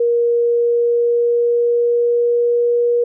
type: tone with pitch glide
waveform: sine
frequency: 472.9 to 477.8 Hz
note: A#4 to A#4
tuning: +25 to +43 cents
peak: -12 dBFS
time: 0-3.04 s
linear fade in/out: 5 ms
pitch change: +18 cents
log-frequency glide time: 0.31-2.8 s
effects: none